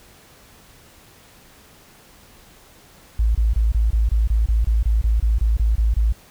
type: tone bursts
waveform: sine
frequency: 55 Hz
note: A1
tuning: in tune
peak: -14 dBFS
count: 16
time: 3.19-6.125 s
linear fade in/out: 5 ms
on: 160 ms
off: 25 ms
effects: pink hiss -49 dBFS RMS until 6.3 s